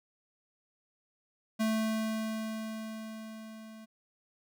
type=tone with level ramp; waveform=square; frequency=220 Hz; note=A3; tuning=in tune; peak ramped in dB=-27 to -48 dBFS; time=1.59-3.86 s; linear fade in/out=20 ms; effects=none